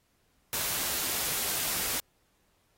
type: noise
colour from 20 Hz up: white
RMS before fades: -31 dBFS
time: 0.53-2 s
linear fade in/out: 0 ms
effects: pink hiss -71 dBFS RMS until 2.77 s + AAC 48 kbps